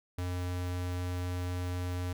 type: tone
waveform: square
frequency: 89.6 Hz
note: F2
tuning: 45 cents sharp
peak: -33 dBFS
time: 0.18-2.13 s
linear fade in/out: 5 ms
effects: none